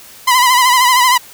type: tone with vibrato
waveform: sawtooth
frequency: 1002 Hz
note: B5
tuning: 25 cents sharp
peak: -4 dBFS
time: 0.27-1.18 s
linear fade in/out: 10 ms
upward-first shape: sine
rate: 13 Hz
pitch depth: 65 cents each way
effects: white hiss -38 dBFS RMS until 1.33 s